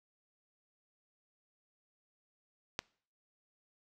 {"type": "click", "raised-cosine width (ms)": 0.2, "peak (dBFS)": -16, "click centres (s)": 2.791, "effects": ["noise-tail reverb RT60 0.5 s tail -25 dB re dry"]}